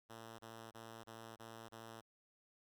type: tone bursts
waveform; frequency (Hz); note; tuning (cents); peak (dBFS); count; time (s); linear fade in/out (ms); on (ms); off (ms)
5% pulse; 113.2; A2; +50; -40; 6; 0.09-2.015; 20; 300; 25
effects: none